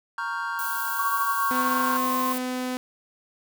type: chord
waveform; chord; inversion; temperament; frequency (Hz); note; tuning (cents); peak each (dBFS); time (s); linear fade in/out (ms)
triangle; G half-diminished seventh; first; equal; 932.3 / 1108.7 / 1396.9 / 1568; Bb5 / Db6 / F6 / G6; 0 / 0 / 0 / 0; -31; 0.18-1.97; 2
type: noise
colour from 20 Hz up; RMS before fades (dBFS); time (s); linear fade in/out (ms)
violet; -33; 0.59-2.38; 0
type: tone with pitch glide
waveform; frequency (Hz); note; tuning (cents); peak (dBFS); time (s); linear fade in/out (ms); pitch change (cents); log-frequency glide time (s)
sine; 1122 to 1052.9; C#6 to C6; +21 to +11; -24; 0.99-2.33; 5; -110; 1.27-2.21
type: tone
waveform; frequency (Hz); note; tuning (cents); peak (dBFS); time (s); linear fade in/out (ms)
sawtooth; 253.1; B3; +43; -23; 1.51-2.77; 0
effects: none